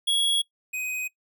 square tone pair in turn, 3332 / 2508 Hz, G#7 / D#7, +5 / +13 cents, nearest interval perfect fourth, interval 492 cents, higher first, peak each -21 / -29 dBFS, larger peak first, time 0.07-0.42 / 0.73-1.08 s, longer neither, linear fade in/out 10 ms, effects noise-tail reverb RT60 0.1 s tail -20 dB re dry

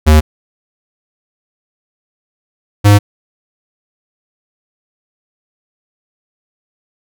square tone pair in turn, 77 / 102.58 Hz, D#2 / G#2, -17 / -21 cents, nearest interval perfect fourth, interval 496 cents, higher second, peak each -4 dBFS, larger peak neither, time 0.06-0.21 / 2.84-2.99 s, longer neither, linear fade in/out 20 ms, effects none

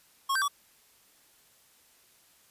square tone with pitch steps, 1090 / 1563 / 1141 Hz, C#6 / G6 / C#6, -29 / -6 / +50 cents, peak -26 dBFS, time 0.29-0.482 s, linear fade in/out 10 ms, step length 64 ms, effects white hiss -62 dBFS RMS until 2.5 s + resampled to 32000 Hz

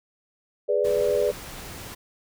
sine chord, G# diminished, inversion none, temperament equal, 415.3 / 493.9 / 587.3 Hz, G#4 / B4 / D5, 0 / 0 / 0 cents, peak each -24 dBFS, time 0.68-1.32 s, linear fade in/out 20 ms
pink noise, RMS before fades -39 dBFS, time 0.84-1.95 s, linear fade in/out 10 ms
effects none

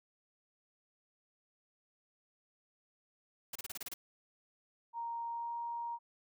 white noise bursts, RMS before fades -42 dBFS, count 8, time 3.53-3.94 s, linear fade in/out 5 ms, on 25 ms, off 30 ms
sine tone with pitch glide, 932.3 to 938.8 Hz, A#5 to A#5, 0 to +12 cents, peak -37 dBFS, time 4.93-5.99 s, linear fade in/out 50 ms, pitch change +12 cents, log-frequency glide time 5.28-5.55 s
effects none

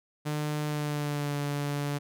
sawtooth tone with pitch glide, 150 to 144.22 Hz, D3 to D3, +37 to -31 cents, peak -25 dBFS, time 0.25-1.99 s, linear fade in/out 20 ms, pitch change -68 cents, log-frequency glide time 0.65-1.37 s, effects none

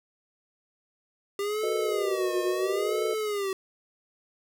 square tone with vibrato, 397.5 Hz, G4, 24 cents sharp, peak -28 dBFS, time 1.39-3.53 s, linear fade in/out 2 ms, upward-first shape sine, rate 0.74 Hz, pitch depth 170 cents each way
sine chord, B major seventh, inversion second, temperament just, 370.4 / 463 / 493.9 / 617.4 Hz, F#4 / A#4 / B4 / D#5, +2 / -12 / 0 / -14 cents, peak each -32 / -37 / -36 / -33 dBFS, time 1.63-3.14 s, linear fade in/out 5 ms
effects none

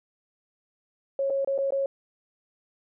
sine tone with dropouts, 548 Hz, C#5, 20 cents flat, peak -23 dBFS, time 1.19-1.86 s, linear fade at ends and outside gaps 2 ms, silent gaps 1.3-1.304 / 1.447-1.474 / 1.579-1.586 / 1.706-1.722 s, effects none

